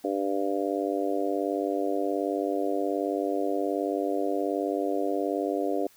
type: harmonic tone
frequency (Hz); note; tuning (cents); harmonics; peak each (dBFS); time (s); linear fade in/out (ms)
98.7; G2; +12; 3 / 4 / 5 / 6 / 7; -30 / -31 / -32 / -33 / -33; 0.04-5.87; 5
effects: white hiss -58 dBFS RMS until 5.96 s